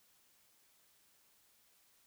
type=silence; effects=white hiss -70 dBFS RMS until 2.06 s